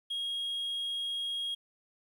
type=tone; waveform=triangle; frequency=3275 Hz; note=G#7; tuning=25 cents flat; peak=-30 dBFS; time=0.1-1.55 s; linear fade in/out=10 ms; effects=tanh soft clip ceiling -26 dBFS + 11-bit